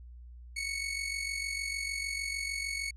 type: tone with amplitude modulation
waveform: sawtooth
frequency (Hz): 2217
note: C#7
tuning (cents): 0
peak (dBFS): -27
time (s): 0.56-2.91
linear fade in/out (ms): 10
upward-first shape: sine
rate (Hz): 46.6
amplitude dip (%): 60
effects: added 60 Hz sine -46 dBFS peak until 2.96 s + resampled to 24000 Hz